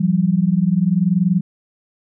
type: tone pair together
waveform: sine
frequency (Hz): 170.5 / 190.98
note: F3 / G3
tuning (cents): -41 / -45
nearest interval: major second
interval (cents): 196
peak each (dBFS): -16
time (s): 0-1.41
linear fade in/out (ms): 10
effects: none